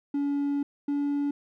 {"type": "tone pair in turn", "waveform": "triangle", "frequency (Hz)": [284.2, 286.2], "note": ["C#4", "D4"], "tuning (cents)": [43, -45], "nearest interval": "unison", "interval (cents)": 12, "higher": "second", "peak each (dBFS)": -22, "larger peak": "neither", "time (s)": [[0.14, 0.63], [0.88, 1.31]], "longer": "first", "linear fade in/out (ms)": 5, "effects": ["tanh soft clip ceiling -18 dBFS"]}